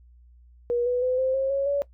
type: tone with pitch steps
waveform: sine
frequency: 480 / 493.5 / 507.4 / 521.6 / 536.3 / 551.4 / 566.9 Hz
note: B4 / B4 / B4 / C5 / C5 / C#5 / C#5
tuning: -49 / -1 / +47 / -5 / +43 / -9 / +39 cents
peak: -21 dBFS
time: 0.7-1.82 s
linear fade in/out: 0 ms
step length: 160 ms
effects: noise-tail reverb RT60 0.1 s tail -18 dB re dry + added 60 Hz sine -50 dBFS peak until 1.93 s